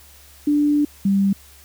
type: tone pair in turn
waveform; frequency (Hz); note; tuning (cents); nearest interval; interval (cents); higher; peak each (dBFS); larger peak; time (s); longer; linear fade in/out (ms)
sine; 293.7 / 196.87; D4 / G3; 0 / +8; perfect fifth; 692; first; -14; neither; 0.47-0.85 / 1.05-1.33; first; 5
effects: added 70 Hz sine -49 dBFS peak until 1.64 s + white hiss -48 dBFS RMS until 1.64 s